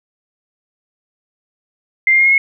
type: tone with pitch steps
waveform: sine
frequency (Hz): 2093 / 2114 / 2135 / 2156 / 2177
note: C7 / C7 / C7 / C#7 / C#7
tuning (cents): 0 / +17 / +34 / -49 / -32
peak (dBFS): -8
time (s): 2.07-2.38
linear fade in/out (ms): 2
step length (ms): 62
effects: none